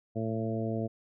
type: harmonic tone with a mistuned harmonic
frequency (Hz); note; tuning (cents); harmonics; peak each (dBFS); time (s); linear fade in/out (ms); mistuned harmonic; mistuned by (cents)
111.7; A2; +27; 1 / 2 / 3 / 4 / 5 / 6; -34 / -34 / -38 / -38 / -40 / -39; 0.15-0.88; 20; 1; +21
effects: none